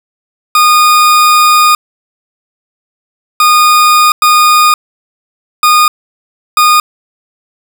40% pulse tone bursts at uneven times, 1227 Hz, D#6, 25 cents flat, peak -3 dBFS, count 5, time 0.55-1.75 / 3.4-4.12 / 4.22-4.74 / 5.63-5.88 / 6.57-6.8 s, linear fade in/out 2 ms, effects none

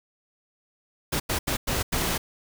pink noise bursts at uneven times, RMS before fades -26 dBFS, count 5, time 1.12-1.2 / 1.29-1.39 / 1.47-1.57 / 1.67-1.83 / 1.92-2.18 s, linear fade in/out 10 ms, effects none

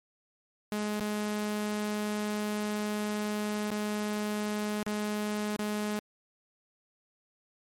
sawtooth tone with dropouts, 210 Hz, G#3, 19 cents sharp, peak -26 dBFS, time 0.72-5.99 s, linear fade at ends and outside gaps 0 ms, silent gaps 0.998-1.008 / 3.704-3.714 / 4.829-4.865 / 5.562-5.592 s, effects MP3 64 kbps

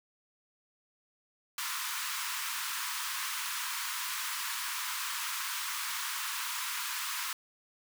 pink high-pass noise, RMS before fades -36 dBFS, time 1.58-7.33 s, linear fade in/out 2 ms, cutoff 940 Hz, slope 96 dB/octave, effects none

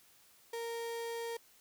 35% pulse tone, 463.9 Hz, A#4, 8 cents flat, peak -36 dBFS, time 0.53-1.37 s, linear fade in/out 5 ms, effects white hiss -64 dBFS RMS until 1.6 s

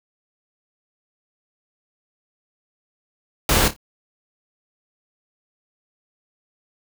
pink noise with echo, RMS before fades -17 dBFS, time 3.49-3.68 s, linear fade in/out 2 ms, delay 28 ms, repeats 3, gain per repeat -11 dB, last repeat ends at 3.764 s, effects none

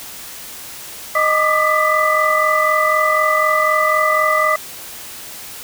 sine tone cluster, 620 / 1179 / 1223 / 1991 Hz, D#5 / D6 / D#6 / B6, -6 / +6 / -30 / +14 cents, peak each -18 dBFS, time 1.15-4.56 s, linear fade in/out 5 ms, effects white hiss -33 dBFS RMS until 5.63 s

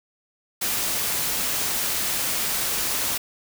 white noise, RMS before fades -25 dBFS, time 0.61-3.18 s, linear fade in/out 10 ms, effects none

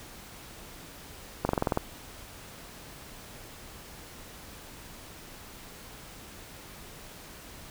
slowing click train, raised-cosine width 1 ms, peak -11 dBFS, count 8, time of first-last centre 1.45-1.774 s, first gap 41 ms, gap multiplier 1.04, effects pink hiss -47 dBFS RMS until 7.7 s

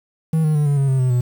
triangle tone with pitch steps, 160.1 / 154.2 / 148.52 / 143.05 / 137.77 / 132.7 / 127.81 / 123.1 Hz, D#3 / D#3 / D3 / D3 / C#3 / C3 / C3 / B2, +50 / -15 / +20 / -45 / -10 / +25 / -40 / -5 cents, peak -12 dBFS, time 0.33-1.21 s, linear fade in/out 5 ms, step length 110 ms, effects 7-bit

